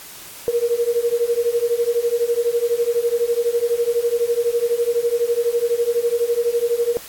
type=beating tone pair; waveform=sine; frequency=466.2 / 478.2 Hz; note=A#4 / A#4; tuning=0 / +44 cents; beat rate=12 Hz; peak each=-20 / -19 dBFS; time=0.48-6.97 s; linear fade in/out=0 ms; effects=white hiss -38 dBFS RMS until 7.08 s + AAC 64 kbps